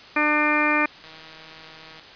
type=harmonic tone; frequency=300 Hz; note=D4; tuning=37 cents sharp; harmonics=1 / 2 / 3 / 4 / 5 / 6 / 7 / 8; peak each=-25 / -29 / -28 / -25 / -29 / -26 / -29 / -23 dBFS; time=0.16-0.86 s; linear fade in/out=5 ms
type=click train; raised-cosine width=0.2 ms; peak=-27 dBFS; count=153; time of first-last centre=1.04-1.996 s; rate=159 Hz
effects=white hiss -44 dBFS RMS until 2.15 s + resampled to 11025 Hz